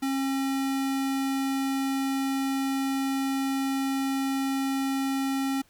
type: tone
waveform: square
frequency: 270 Hz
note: C#4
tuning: 45 cents flat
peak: -26 dBFS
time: 0.02-5.62 s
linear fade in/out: 10 ms
effects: pink hiss -62 dBFS RMS until 5.69 s